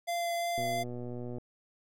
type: tone with vibrato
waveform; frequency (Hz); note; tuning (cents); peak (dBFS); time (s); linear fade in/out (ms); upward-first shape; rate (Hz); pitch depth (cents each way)
square; 687; F5; -29; -31; 0.07-0.84; 20; triangle; 2.9; 10
type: click train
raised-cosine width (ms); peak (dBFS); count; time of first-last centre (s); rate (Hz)
2; -28; 99; 0.58-1.383; 122
effects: none

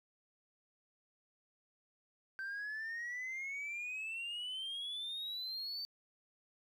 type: exponential sweep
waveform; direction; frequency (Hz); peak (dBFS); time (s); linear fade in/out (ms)
sine; up; 1550 to 4596; -37; 2.39-5.85; 0
effects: tanh soft clip ceiling -38 dBFS + 12-bit

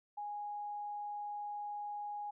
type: tone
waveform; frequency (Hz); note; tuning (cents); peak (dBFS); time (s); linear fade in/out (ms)
sine; 827; G#5; -8; -39; 0.17-2.31; 10
effects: none

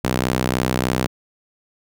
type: tone with high-pass filter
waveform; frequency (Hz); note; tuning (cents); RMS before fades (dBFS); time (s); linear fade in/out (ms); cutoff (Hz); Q
sawtooth; 63.3; B1; +43; -21; 0.04-1.07; 10; 150; 0.72
effects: none

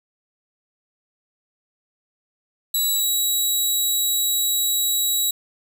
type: tone with pitch glide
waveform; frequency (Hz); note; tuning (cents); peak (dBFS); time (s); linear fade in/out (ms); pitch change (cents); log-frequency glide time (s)
10% pulse; 3926 to 3876; B7 to B7; -11 to -33; -12; 2.74-5.31; 5; -22; 2.88-3.07
effects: none

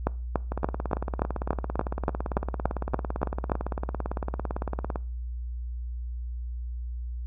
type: two click trains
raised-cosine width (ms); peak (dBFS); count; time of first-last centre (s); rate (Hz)
1; -9 / -16; 13 / 80; 0.07-3.518 / 0.52-4.958; 3.48 / 17.8
effects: noise-tail reverb RT60 0.4 s tail -23 dB re dry + added 60 Hz sine -31 dBFS peak until 7.26 s

